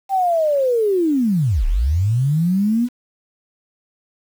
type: linear two-way sweep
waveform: sine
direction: down then up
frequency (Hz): 793 to 31.05 to 249.5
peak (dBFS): -14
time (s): 0.09-2.89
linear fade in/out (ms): 50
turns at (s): 1.66
effects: 7-bit